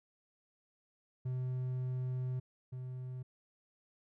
triangle tone pair in turn, 127.5 / 127.5 Hz, C3 / C3, -44 / -44 cents, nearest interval unison, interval 0 cents, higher neither, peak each -32 / -38 dBFS, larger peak first, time 1.25-2.4 / 2.72-3.23 s, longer first, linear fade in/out 10 ms, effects none

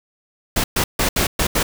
pink noise bursts at uneven times, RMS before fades -18 dBFS, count 6, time 0.56-0.64 / 0.76-0.84 / 0.99-1.09 / 1.16-1.27 / 1.39-1.47 / 1.55-1.63 s, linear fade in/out 5 ms, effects none

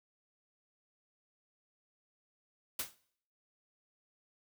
white noise with exponential decay, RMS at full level -32 dBFS, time 2.79-2.95 s, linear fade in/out 5 ms, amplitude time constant 34 ms, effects noise-tail reverb RT60 0.6 s tail -20 dB re dry

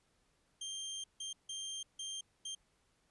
25% pulse tone bursts at uneven times, 3174 Hz, G7, 21 cents sharp, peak -37 dBFS, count 5, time 0.61-1.04 / 1.2-1.33 / 1.49-1.83 / 1.99-2.21 / 2.45-2.55 s, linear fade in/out 5 ms, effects pink hiss -75 dBFS RMS until 3.1 s + resampled to 24000 Hz

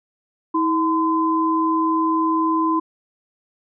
sine tone pair together, 321.9 / 1022 Hz, E4 / C6, -41 / -41 cents, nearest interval octave + minor sixth, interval 2000 cents, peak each -19 dBFS, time 0.54-2.8 s, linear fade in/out 10 ms, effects none

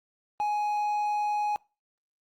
triangle tone with hard clipping, 835 Hz, G#5, 9 cents sharp, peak -26 dBFS, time 0.4-1.56 s, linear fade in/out 0 ms, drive 6 dB, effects noise-tail reverb RT60 0.3 s tail -24 dB re dry + Opus 24 kbps

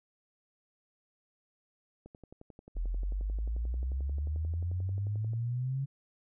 click train, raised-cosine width 2 ms, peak -36 dBFS, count 38, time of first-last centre 2.06-5.334 s, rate 11.3 Hz
sine exponential sweep, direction up, 41.15 to 138.8 Hz, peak -30 dBFS, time 2.75-5.86 s, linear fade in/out 20 ms
effects none

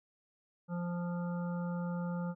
harmonic tone, 174.61 Hz, F3, in tune, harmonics 1 / 3 / 5 / 7 / 8, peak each -34 / -44 / -48 / -51 / -52 dBFS, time 0.68-2.35 s, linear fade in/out 50 ms, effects none

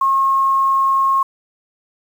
sine tone with quantisation, 1081 Hz, C#6, 44 cents flat, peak -12 dBFS, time 0.01-1.23 s, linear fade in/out 5 ms, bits 7, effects none

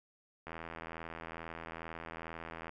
click train, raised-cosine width 0.5 ms, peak -28 dBFS, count 184, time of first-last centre 0.47-2.694 s, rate 82.3 Hz, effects none

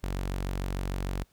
sawtooth tone, 46.66 Hz, F#1, 15 cents sharp, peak -26 dBFS, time 0.03-1.24 s, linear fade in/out 10 ms, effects pink hiss -67 dBFS RMS until 1.32 s

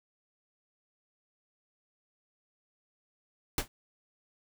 pink noise with exponential decay, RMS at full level -24 dBFS, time 3.58-3.68 s, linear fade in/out 2 ms, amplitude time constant 21 ms, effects none

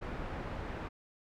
pink low-pass noise, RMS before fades -40 dBFS, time 0.01-0.89 s, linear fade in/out 20 ms, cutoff 1700 Hz, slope 12 dB/octave, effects none

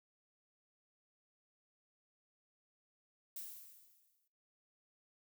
violet noise with exponential decay, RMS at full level -44 dBFS, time 3.36-4.28 s, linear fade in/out 5 ms, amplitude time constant 200 ms, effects noise-tail reverb RT60 0.5 s tail -19 dB re dry

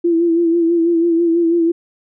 sine tone with vibrato, 336.7 Hz, E4, 37 cents sharp, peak -11 dBFS, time 0.04-1.72 s, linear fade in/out 10 ms, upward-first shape sine, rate 6.1 Hz, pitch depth 44 cents each way, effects none

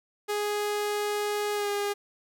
sawtooth tone with pitch glide, 415.3 to 407.7 Hz, G#4 to G#4, 0 to -32 cents, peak -23 dBFS, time 0.28-1.94 s, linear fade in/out 20 ms, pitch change -32 cents, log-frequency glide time 1.54-1.69 s, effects none

